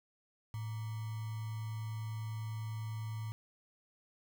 sine tone with sample-and-hold, 110 Hz, A2, in tune, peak -37 dBFS, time 0.54-3.32 s, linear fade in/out 0 ms, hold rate 1050 Hz, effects none

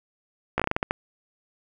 slowing click train, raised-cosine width 0.5 ms, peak -8 dBFS, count 9, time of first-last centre 0.58-0.909 s, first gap 16 ms, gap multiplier 1.26, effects 8-bit

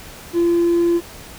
triangle tone, 342.6 Hz, F4, 33 cents flat, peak -10 dBFS, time 0.33-1.01 s, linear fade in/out 50 ms, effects tanh soft clip ceiling -9 dBFS + pink hiss -38 dBFS RMS until 1.38 s

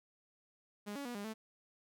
sawtooth tone with pitch steps, 206 / 281.8 / 242.5 / 202.9 / 219.9 Hz, G#3 / C#4 / B3 / G#3 / A3, -14 / +29 / -31 / -40 / -1 cents, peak -37 dBFS, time 0.86-1.34 s, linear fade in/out 20 ms, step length 96 ms, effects none

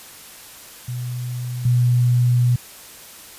sine tone pair in turn, 123.47 / 122.55 Hz, B2 / B2, 0 / -13 cents, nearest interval unison, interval 13 cents, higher first, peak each -24 / -13 dBFS, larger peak second, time 0.88-1.65 / 1.65-2.56 s, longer second, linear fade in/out 5 ms, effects white hiss -41 dBFS RMS until 3.38 s + resampled to 32000 Hz

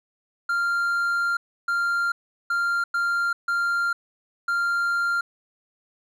triangle tone bursts at uneven times, 1392 Hz, F6, 6 cents flat, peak -19 dBFS, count 6, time 0.49-1.37 / 1.68-2.12 / 2.5-2.84 / 2.94-3.33 / 3.48-3.93 / 4.48-5.21 s, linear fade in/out 5 ms, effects none

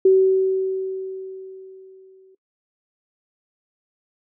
sine tone with exponential decay, 380 Hz, F#4, 46 cents sharp, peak -9 dBFS, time 0.05-2.35 s, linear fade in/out 5 ms, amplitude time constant 500 ms, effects noise-tail reverb RT60 0.1 s tail -20 dB re dry

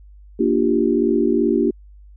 sine chord, G minor seventh, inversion first, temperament equal with one note detuned, 233.8 / 293.7 / 349.2 / 392 Hz, Bb3 / D4 / F4 / G4, +5 / 0 / 0 / 0 cents, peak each -20 dBFS, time 0.39-1.71 s, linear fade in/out 10 ms, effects added 50 Hz sine -41 dBFS peak until 2.16 s

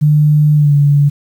sine tone with pitch glide, 150 to 143.89 Hz, D3 to D3, +37 to -35 cents, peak -6 dBFS, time 0.01-1.1 s, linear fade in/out 20 ms, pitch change -72 cents, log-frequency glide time 0.56-0.74 s, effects 7-bit

